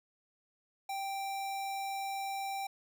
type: tone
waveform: square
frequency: 784 Hz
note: G5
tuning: in tune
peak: -36 dBFS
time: 0.89-2.67 s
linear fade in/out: 5 ms
effects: none

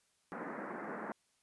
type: band-pass noise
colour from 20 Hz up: pink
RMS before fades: -43 dBFS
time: 0.32-1.12 s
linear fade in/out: 0 ms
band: 180 to 1900 Hz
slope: 48 dB/octave
effects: white hiss -75 dBFS RMS until 1.42 s + resampled to 24000 Hz

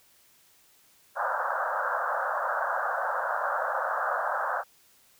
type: band-pass noise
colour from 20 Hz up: white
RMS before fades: -29 dBFS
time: 1.15-4.64 s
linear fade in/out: 50 ms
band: 520 to 1600 Hz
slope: 96 dB/octave
effects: white hiss -61 dBFS RMS until 5.19 s

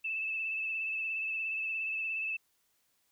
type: tone with vibrato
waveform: sine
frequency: 2627 Hz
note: E7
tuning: 7 cents flat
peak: -32 dBFS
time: 0.04-2.37 s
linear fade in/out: 10 ms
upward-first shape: sine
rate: 17 Hz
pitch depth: 29 cents each way
effects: white hiss -74 dBFS RMS until 3.11 s

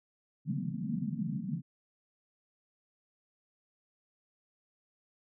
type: band-pass noise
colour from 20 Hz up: white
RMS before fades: -35 dBFS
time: 0.45-1.62 s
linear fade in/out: 50 ms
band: 130 to 250 Hz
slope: 96 dB/octave
effects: none

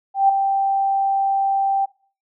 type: tone with ADSR envelope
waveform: sine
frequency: 784 Hz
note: G5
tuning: in tune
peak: -9 dBFS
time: 0.14-1.86 s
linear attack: 150 ms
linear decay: 8 ms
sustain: -7 dB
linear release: 16 ms
effects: noise-tail reverb RT60 0.4 s tail -20 dB re dry

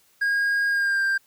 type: tone with pitch glide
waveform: triangle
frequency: 1630 to 1584.5 Hz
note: G#6 to G6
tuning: -33 to +18 cents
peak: -18 dBFS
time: 0.21-1.18 s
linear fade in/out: 10 ms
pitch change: -49 cents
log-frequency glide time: 0.69-1.03 s
effects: white hiss -61 dBFS RMS until 1.26 s

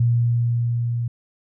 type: tone with level ramp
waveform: sine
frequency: 118.6 Hz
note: A#2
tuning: 30 cents sharp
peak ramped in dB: -14 to -21 dBFS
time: 0-1.08 s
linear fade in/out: 5 ms
effects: none

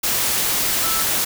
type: tone in noise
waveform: sine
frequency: 1318.5 Hz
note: E6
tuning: in tune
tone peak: -26 dBFS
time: 0.83-1.03 s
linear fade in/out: 10 ms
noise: white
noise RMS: -20 dBFS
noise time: 0.03-1.25 s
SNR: -9 dB
effects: none

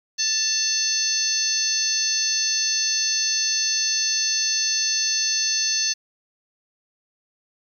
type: harmonic tone with a mistuned harmonic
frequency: 880 Hz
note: A5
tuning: in tune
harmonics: 2 / 3 / 4 / 5 / 6 / 7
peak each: -33 / -34 / -35 / -24 / -28 / -23 dBFS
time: 0.18-5.94 s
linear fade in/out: 20 ms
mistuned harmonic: 3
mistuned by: +31 cents
effects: 9-bit

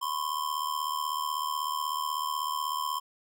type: ring-modulated tone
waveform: square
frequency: 1046.5 Hz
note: C6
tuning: in tune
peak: -27 dBFS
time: 0.01-3 s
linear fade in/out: 20 ms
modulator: 38.1 Hz
effects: none

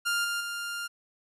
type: tone with level steps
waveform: sawtooth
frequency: 1400 Hz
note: F6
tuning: 4 cents sharp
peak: -22 / -25 / -29 dBFS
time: 0.05-0.88 s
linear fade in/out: 20 ms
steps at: 0.24 / 0.4 s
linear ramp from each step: 10 ms
effects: resampled to 32000 Hz

